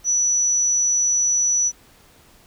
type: tone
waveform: sine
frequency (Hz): 5920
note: F#8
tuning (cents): 0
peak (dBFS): -16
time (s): 0.04-1.72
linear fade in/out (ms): 50
effects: pink hiss -52 dBFS RMS until 2.46 s